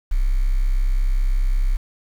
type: tone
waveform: sine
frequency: 32.7 Hz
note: C1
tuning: in tune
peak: -15 dBFS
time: 0.11-1.77 s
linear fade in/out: 10 ms
effects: 7-bit